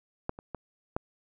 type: clicks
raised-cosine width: 1 ms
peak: -16 / -29 / -22 / -15 dBFS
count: 4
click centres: 0.294 / 0.389 / 0.547 / 0.965 s
effects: none